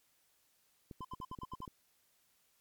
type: clicks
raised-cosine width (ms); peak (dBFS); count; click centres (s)
3; -34; 10; 0.912 / 1.007 / 1.136 / 1.202 / 1.314 / 1.388 / 1.434 / 1.536 / 1.604 / 1.678
type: tone bursts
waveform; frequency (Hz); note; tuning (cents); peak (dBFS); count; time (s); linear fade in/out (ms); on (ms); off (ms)
triangle; 1024; C6; -38; -40; 7; 1.01-1.654; 5; 38; 63
effects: white hiss -73 dBFS RMS until 2.6 s + MP3 96 kbps